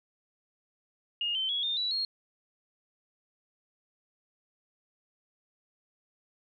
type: tone with pitch steps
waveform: sine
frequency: 2847 / 3087 / 3347 / 3629 / 3934 / 4266 Hz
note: F7 / G7 / G#7 / A#7 / B7 / C8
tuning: +33 / -27 / +13 / -47 / -7 / +33 cents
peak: -28 dBFS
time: 1.21-2.05 s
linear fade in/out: 2 ms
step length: 140 ms
effects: none

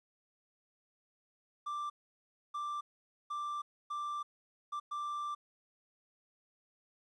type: tone bursts at uneven times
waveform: triangle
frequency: 1178 Hz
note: D6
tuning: 5 cents sharp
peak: -34 dBFS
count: 6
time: 1.66-1.9 / 2.54-2.81 / 3.3-3.62 / 3.9-4.23 / 4.72-4.8 / 4.91-5.35 s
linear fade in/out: 10 ms
effects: resampled to 24000 Hz + 12-bit

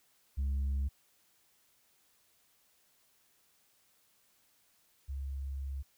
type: tone pair in turn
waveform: sine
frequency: 68.4 / 68.4 Hz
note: C#2 / C#2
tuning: -23 / -23 cents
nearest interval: unison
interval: 0 cents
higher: neither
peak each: -27 / -35 dBFS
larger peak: first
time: 0.37-0.89 / 5.08-5.83 s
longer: second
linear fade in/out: 20 ms
effects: tanh soft clip ceiling -29 dBFS + white hiss -70 dBFS RMS until 5.97 s

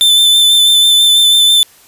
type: tone with vibrato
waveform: 45% pulse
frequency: 3537 Hz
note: A7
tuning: 8 cents sharp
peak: -5 dBFS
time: 0.01-1.63 s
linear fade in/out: 0 ms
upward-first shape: sine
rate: 6.1 Hz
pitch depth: 19 cents each way
effects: white hiss -44 dBFS RMS until 1.87 s + resampled to 32000 Hz

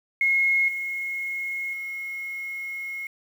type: tone with level steps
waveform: sine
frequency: 2162 Hz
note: C#7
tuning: 44 cents flat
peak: -18 / -27 / -30 dBFS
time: 0.21-3.07 s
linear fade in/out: 2 ms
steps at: 0.68 / 1.73 s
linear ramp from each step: 5 ms
effects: 8-bit

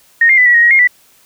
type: tone with pitch steps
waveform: sine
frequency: 1855 / 2112 / 1996 / 1935 / 1874 / 1895 / 2135 / 1970 Hz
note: A#6 / C7 / B6 / B6 / A#6 / A#6 / C7 / B6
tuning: -9 / +16 / +18 / -36 / +9 / +28 / +34 / -5 cents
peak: -5 dBFS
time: 0.21-0.874 s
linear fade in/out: 5 ms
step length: 83 ms
effects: white hiss -49 dBFS RMS until 1.25 s

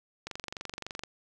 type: click train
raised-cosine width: 0.2 ms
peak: -20 dBFS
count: 19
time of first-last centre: 0.27-1.036 s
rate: 23.5 Hz
effects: none

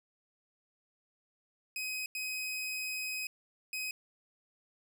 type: tone bursts at uneven times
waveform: sawtooth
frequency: 2522 Hz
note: D#7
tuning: 23 cents sharp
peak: -32 dBFS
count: 3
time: 1.76-2.06 / 2.15-3.27 / 3.73-3.91 s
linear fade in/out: 2 ms
effects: none

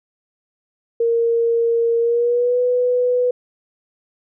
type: tone with pitch glide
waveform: sine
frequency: 464.3 to 494.8 Hz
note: A#4 to B4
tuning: -7 to +3 cents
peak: -14 dBFS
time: 1-3.31 s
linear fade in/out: 5 ms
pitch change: +110 cents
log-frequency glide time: 1.99-2.59 s
effects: none

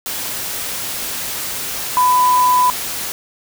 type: tone in noise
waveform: sine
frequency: 998 Hz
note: B5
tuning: 18 cents sharp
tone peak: -10 dBFS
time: 1.97-2.7 s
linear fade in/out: 0 ms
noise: white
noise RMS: -24 dBFS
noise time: 0.06-3.12 s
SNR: +11 dB
effects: none

